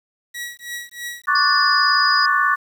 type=tone with tremolo; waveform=sawtooth; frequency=1922 Hz; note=B6; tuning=48 cents flat; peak=-22 dBFS; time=0.34-1.26 s; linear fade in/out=10 ms; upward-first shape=triangle; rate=3.1 Hz; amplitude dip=100%
type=chord; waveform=sine; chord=D major seventh; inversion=third; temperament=equal with one note detuned; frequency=1108.7 / 1167.2 / 1480 / 1760 Hz; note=C#6 / D6 / F#6 / A6; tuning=0 / -11 / 0 / 0 cents; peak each=-20 dBFS; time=1.27-2.56 s; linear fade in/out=20 ms
type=tone; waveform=sine; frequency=4941 Hz; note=D#8; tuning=13 cents flat; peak=-19 dBFS; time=1.35-2.26 s; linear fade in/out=5 ms
effects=8-bit